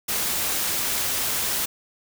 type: noise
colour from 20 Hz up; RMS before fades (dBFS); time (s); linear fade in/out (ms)
white; -25; 0.08-1.66; 10
effects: none